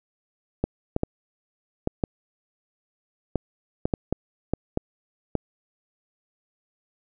clicks, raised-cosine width 2 ms, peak -9 dBFS, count 12, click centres 0.64 / 0.964 / 1.034 / 1.874 / 2.038 / 3.357 / 3.855 / 3.938 / 4.126 / 4.536 / 4.774 / 5.353 s, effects none

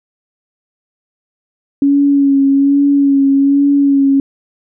sine tone with vibrato, 278.8 Hz, C#4, 10 cents sharp, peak -7 dBFS, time 1.82-4.2 s, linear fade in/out 2 ms, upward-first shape sine, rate 1.2 Hz, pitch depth 27 cents each way, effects none

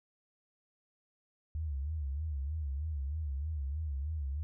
sine tone with vibrato, 73.42 Hz, D2, in tune, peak -33 dBFS, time 1.55-4.43 s, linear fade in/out 0 ms, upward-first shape sine, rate 3.2 Hz, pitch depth 150 cents each way, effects none

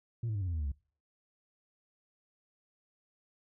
sine tone with pitch steps, 116.54 / 108.11 / 100.29 / 93.03 / 86.3 / 80.06 / 74.27 / 68.9 Hz, A#2 / A2 / G2 / F#2 / F2 / D#2 / D2 / C#2, 0 / -30 / +40 / +10 / -20 / +50 / +20 / -10 cents, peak -29 dBFS, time 0.23-0.718 s, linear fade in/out 5 ms, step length 61 ms, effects noise-tail reverb RT60 0.4 s tail -24 dB re dry + tanh soft clip ceiling -30 dBFS

